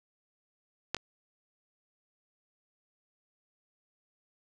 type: clicks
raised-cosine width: 0.2 ms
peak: -12 / -24 dBFS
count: 2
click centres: 0.946 / 0.967 s
effects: none